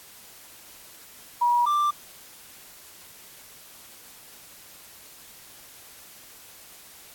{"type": "tone pair in turn", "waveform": ["sine", "triangle"], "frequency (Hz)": [961, 1180.7], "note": ["B5", "D6"], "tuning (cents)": [-48, 9], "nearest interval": "major third", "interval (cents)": 357, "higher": "second", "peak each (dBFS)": -18, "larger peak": "neither", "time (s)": [[1.41, 1.66], [1.66, 1.91]], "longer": "neither", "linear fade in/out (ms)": 10, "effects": ["white hiss -48 dBFS RMS until 7.14 s", "AAC 64 kbps"]}